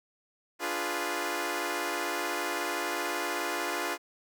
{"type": "chord", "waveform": "10% pulse", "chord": "D diminished seventh", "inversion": "none", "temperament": "equal", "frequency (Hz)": [293.7, 349.2, 415.3, 493.9], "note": ["D4", "F4", "Ab4", "Cb5"], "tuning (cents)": [0, 0, 0, 0], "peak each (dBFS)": [-29, -25, -29, -29], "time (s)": [0.59, 3.98], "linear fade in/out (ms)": 50, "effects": []}